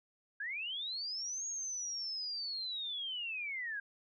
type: linear two-way sweep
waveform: sine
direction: up then down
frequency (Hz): 1586 to 6645 to 1586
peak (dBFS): -37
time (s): 0.4-3.8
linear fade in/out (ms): 5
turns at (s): 1.46
effects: none